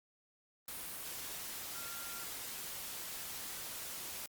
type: tone in noise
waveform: sine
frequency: 1385 Hz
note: F6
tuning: 15 cents flat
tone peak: -50 dBFS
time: 1.75-2.24 s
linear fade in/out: 2 ms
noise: white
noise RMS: -44 dBFS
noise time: 0.68-4.26 s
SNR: -9 dB
effects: Opus 32 kbps